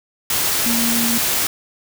sine tone in noise, 233.1 Hz, A#3, in tune, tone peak -20 dBFS, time 0.66-1.18 s, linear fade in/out 2 ms, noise white, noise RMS -19 dBFS, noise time 0.3-1.47 s, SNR -4 dB, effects none

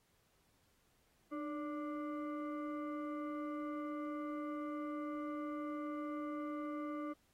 sine tone with frequency modulation, 301.1 Hz, D4, 43 cents sharp, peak -39 dBFS, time 1.31-7.14 s, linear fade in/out 20 ms, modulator 880 Hz, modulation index 0.88, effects pink hiss -75 dBFS RMS until 7.33 s + AAC 48 kbps

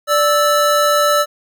square tone pair together, 586 / 1314.8 Hz, D5 / E6, -4 / -5 cents, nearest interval octave + major second, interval 1399 cents, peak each -15 dBFS, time 0.07-1.26 s, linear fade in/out 50 ms, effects none

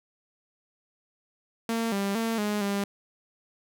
sawtooth tone with pitch steps, 228.3 / 198.4 / 227 / 208.4 / 200.2 Hz, A#3 / G3 / A#3 / G#3 / G3, -36 / +21 / -46 / +6 / +37 cents, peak -22 dBFS, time 1.69-2.84 s, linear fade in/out 2 ms, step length 230 ms, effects none

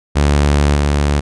sawtooth tone with level steps, 72.4 Hz, D2, 24 cents flat, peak -6 / -8 dBFS, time 0.15-1.21 s, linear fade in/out 20 ms, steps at 0.75 s, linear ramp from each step 2 ms, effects resampled to 22050 Hz

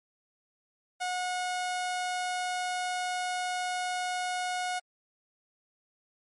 sawtooth tone, 727 Hz, F#5, 31 cents flat, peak -26 dBFS, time 1-4.8 s, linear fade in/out 20 ms, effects MP3 48 kbps

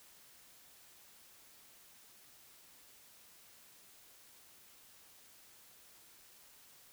silence, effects white hiss -61 dBFS RMS until 6.92 s

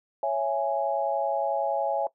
sine chord, C# minor, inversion none, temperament just, 554.4 / 665.2 / 831.5 Hz, C#5 / E5 / G#5, 0 / +16 / +2 cents, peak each -28 dBFS, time 0.23-2.07 s, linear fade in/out 2 ms, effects noise-tail reverb RT60 0.1 s tail -18 dB re dry

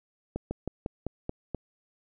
slowing click train, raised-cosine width 2 ms, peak -18 dBFS, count 7, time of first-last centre 0.36-1.547 s, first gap 150 ms, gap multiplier 1.11, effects none

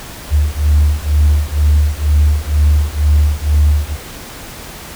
sine beating tone pair, 73.42 / 75.52 Hz, D2 / D2, 0 / +49 cents, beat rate 2.1 Hz, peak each -11 dBFS, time 0.3-3.97 s, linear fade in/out 50 ms, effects tanh soft clip ceiling -3 dBFS + pink hiss -31 dBFS RMS until 4.95 s

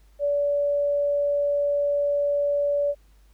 sine tone, 575 Hz, D5, 37 cents flat, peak -20 dBFS, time 0.19-2.95 s, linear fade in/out 50 ms, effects added 50 Hz sine -52 dBFS peak until 3.33 s + pink hiss -65 dBFS RMS until 3.33 s

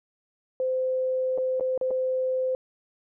sine tone with dropouts, 516 Hz, C5, 24 cents flat, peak -23 dBFS, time 0.6-2.55 s, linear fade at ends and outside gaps 1 ms, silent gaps 1.377-1.383 / 1.598-1.608 / 1.777-1.812 / 1.907-1.911 s, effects none

